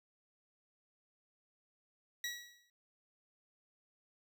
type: tone with exponential decay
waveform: 20% pulse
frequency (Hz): 1925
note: B6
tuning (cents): -45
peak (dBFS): -30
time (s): 2.24-2.7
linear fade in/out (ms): 2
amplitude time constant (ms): 100
effects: none